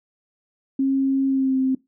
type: tone with pitch glide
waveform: sine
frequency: 269.7 to 262.5 Hz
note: C#4 to C4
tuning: -47 to +6 cents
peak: -17 dBFS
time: 0.79-1.75 s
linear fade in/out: 5 ms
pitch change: -47 cents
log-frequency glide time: 1.27-1.58 s
effects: noise-tail reverb RT60 0.2 s tail -21 dB re dry